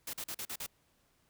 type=noise bursts; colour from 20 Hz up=white; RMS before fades=-40 dBFS; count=6; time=0.07-0.664 s; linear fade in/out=5 ms; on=64 ms; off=42 ms; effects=pink hiss -72 dBFS RMS until 1.29 s